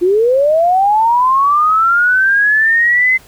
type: linear sweep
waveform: sine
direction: up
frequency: 340.6 to 2068 Hz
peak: -8 dBFS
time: 0.01-3.18 s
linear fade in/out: 20 ms
effects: pink hiss -43 dBFS RMS until 3.27 s